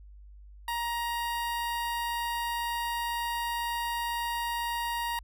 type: tone with notch filter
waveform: sawtooth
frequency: 942 Hz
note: A#5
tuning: 18 cents sharp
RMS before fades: -32 dBFS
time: 0.68-5.19 s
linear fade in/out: 2 ms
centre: 6400 Hz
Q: 1.8
effects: added 50 Hz sine -47 dBFS peak until 5.23 s